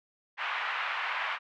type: band-pass noise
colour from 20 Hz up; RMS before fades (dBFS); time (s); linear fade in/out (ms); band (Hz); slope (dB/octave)
pink; -33; 0.37-1.39; 50; 940 to 2700; 24
effects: none